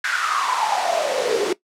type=noise with high-pass filter sweep; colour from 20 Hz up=pink; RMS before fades=-21 dBFS; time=0.04-1.53 s; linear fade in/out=5 ms; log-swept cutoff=1600 to 370 Hz; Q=9.8; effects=noise-tail reverb RT60 0.1 s tail -18 dB re dry + low-pass 7000 Hz 12 dB/octave